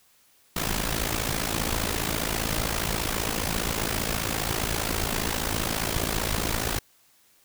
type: noise with amplitude modulation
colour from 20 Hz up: pink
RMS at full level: -24 dBFS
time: 0.56-6.79 s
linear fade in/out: 5 ms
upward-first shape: sine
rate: 55 Hz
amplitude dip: 80%
effects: white hiss -61 dBFS RMS until 7.44 s